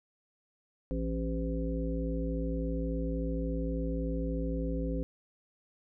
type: harmonic tone with a mistuned harmonic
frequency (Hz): 56.5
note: A1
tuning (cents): +47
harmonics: 1 / 3 / 5 / 7 / 9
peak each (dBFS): -33 / -37 / -36 / -43 / -39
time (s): 0.91-5.03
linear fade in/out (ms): 0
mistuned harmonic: 5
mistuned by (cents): -59
effects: none